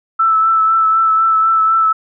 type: tone with vibrato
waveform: sine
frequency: 1318.5 Hz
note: E6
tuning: in tune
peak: -9 dBFS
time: 0.19-1.93 s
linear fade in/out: 10 ms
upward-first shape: triangle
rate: 4 Hz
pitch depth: 24 cents each way
effects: none